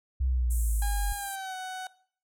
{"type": "linear sweep", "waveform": "sine", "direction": "down", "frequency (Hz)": [66.1, 46.25], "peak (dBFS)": -24, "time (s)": [0.2, 1.13], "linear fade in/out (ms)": 10}
{"type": "high-pass noise", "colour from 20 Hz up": "pink", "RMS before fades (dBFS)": -37, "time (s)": [0.5, 1.36], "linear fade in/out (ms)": 10, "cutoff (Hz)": 7700, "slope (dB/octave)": 48}
{"type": "tone with pitch glide", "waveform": "30% pulse", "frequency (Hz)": [814, 746.4], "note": ["G#5", "F#5"], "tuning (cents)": [-35, 15], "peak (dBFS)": -32, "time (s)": [0.82, 1.87], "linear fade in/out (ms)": 2, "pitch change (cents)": -150, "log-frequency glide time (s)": [1.15, 1.55]}
{"effects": ["noise-tail reverb RT60 0.5 s tail -18 dB re dry", "low-pass 12000 Hz 12 dB/octave"]}